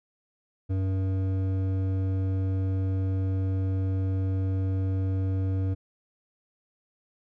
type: tone with hard clipping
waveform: triangle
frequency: 95.1 Hz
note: F#2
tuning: 48 cents sharp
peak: -26 dBFS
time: 0.69-5.75 s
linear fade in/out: 20 ms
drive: 14 dB
effects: none